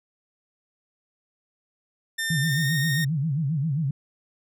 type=tone with pitch glide; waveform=sawtooth; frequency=1800 to 1844.2 Hz; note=A6 to A#6; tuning=+39 to -19 cents; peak=-22 dBFS; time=2.18-3.05 s; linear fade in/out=10 ms; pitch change=+42 cents; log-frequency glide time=2.42-2.72 s
type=tone with vibrato; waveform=sine; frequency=148.7 Hz; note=D3; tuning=22 cents sharp; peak=-22 dBFS; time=2.3-3.91 s; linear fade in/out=5 ms; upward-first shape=sine; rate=7.5 Hz; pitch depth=200 cents each way
effects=none